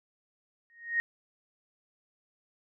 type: tone with exponential growth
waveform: sine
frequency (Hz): 1864.7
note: A#6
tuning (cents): 0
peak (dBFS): -22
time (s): 0.7-1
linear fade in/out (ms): 0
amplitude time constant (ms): 64
effects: none